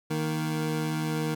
25% pulse tone pair together, 156.02 / 233.1 Hz, D#3 / A#3, +5 / 0 cents, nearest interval perfect fifth, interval 695 cents, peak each -24 / -31 dBFS, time 0.1-1.35 s, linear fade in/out 10 ms, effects none

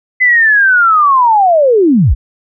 sine linear sweep, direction down, 2039 to 34.65 Hz, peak -5 dBFS, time 0.2-2.15 s, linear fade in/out 20 ms, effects none

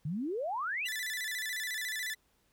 sine exponential sweep, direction up, 138.4 to 2960 Hz, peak -32 dBFS, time 0.05-0.87 s, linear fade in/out 5 ms
sawtooth tone with vibrato, 1864.7 Hz, A#6, in tune, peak -31 dBFS, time 0.85-2.15 s, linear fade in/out 20 ms, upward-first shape square, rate 14 Hz, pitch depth 110 cents each way
effects pink hiss -72 dBFS RMS until 2.52 s

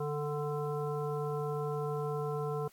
harmonic tone, 147.7 Hz, D3, 10 cents sharp, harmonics 1 / 3 / 5 / 7 / 9, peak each -36 / -35 / -43 / -43 / -46 dBFS, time 0-2.68 s, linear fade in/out 5 ms, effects white hiss -64 dBFS RMS until 2.72 s + AAC 64 kbps

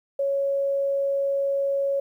sine tone, 554.4 Hz, C#5, in tune, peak -21 dBFS, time 0.19-2 s, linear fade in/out 5 ms, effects 10-bit

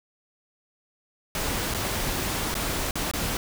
pink noise with dropouts, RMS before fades -28 dBFS, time 1.35-3.37 s, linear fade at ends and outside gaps 1 ms, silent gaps 1.739-1.746 / 2.542-2.552 / 2.91-2.955 / 3.113-3.136 s, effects none

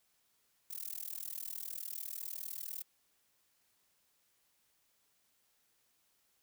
violet noise with amplitude modulation, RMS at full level -39 dBFS, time 0.7-2.83 s, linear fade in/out 10 ms, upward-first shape sine, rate 39.9 Hz, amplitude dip 100%, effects white hiss -75 dBFS RMS until 6.42 s

